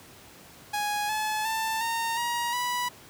sawtooth tone with pitch steps, 830.6 / 858.9 / 888.2 / 918.4 / 949.7 / 982.1 Hz, G#5 / A5 / A5 / A#5 / A#5 / B5, 0 / -42 / +16 / -26 / +32 / -10 cents, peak -23 dBFS, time 0.73-2.89 s, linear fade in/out 10 ms, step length 360 ms, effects pink hiss -50 dBFS RMS until 3.09 s + high-pass 80 Hz 12 dB/octave

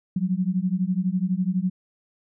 sine beating tone pair, 178.5 / 190.5 Hz, F3 / G3, +38 / -49 cents, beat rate 12 Hz, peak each -24 dBFS, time 0.16-1.7 s, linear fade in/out 5 ms, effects none

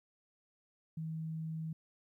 sine tone, 160 Hz, D#3, 49 cents sharp, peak -37 dBFS, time 0.97-1.73 s, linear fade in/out 5 ms, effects 13-bit

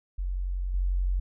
sine tone with level steps, 45.64 Hz, F#1, 23 cents flat, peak -27 / -23 dBFS, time 0.18-1.2 s, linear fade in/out 10 ms, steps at 0.74 s, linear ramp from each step 5 ms, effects none

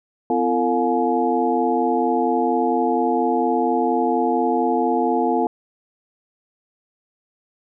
sine tone cluster, 254.9 / 339.2 / 450.8 / 713 / 844 Hz, C4 / E4 / A4 / F5 / G#5, -45 / +50 / +42 / +36 / +28 cents, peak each -23 dBFS, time 0.3-5.47 s, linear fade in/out 2 ms, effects none

